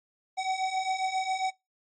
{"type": "beating tone pair", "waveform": "square", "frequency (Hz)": [752, 759.4], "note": ["F#5", "F#5"], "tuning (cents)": [28, 45], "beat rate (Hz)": 7.4, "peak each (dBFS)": [-33, -30], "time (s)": [0.37, 1.51], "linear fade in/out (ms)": 20, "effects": ["noise-tail reverb RT60 0.2 s tail -22 dB re dry", "MP3 32 kbps"]}